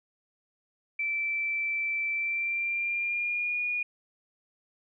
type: tone with pitch glide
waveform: sine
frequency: 2330 to 2444 Hz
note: D7 to D#7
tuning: -14 to -32 cents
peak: -27 dBFS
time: 0.99-3.83 s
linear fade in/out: 5 ms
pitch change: +82 cents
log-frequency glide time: 2.12-3.61 s
effects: none